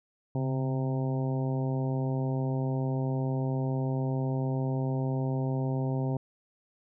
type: harmonic tone with a mistuned harmonic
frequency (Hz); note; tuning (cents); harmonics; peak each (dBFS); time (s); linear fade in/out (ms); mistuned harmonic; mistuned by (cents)
131.2; C3; +5; 1 / 2 / 3 / 4 / 5 / 6 / 7; -28 / -34 / -38 / -40 / -42 / -44 / -45; 0.35-6.17; 2; 1; +58
effects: none